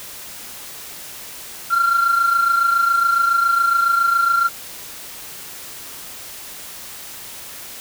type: tone pair together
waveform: sine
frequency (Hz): 1372.8 / 1400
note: F6 / F6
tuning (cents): -30 / +4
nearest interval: unison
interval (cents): 34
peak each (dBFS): -13 / -19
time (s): 1.7-4.49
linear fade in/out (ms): 20
effects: tanh soft clip ceiling -10 dBFS + white hiss -35 dBFS RMS until 7.8 s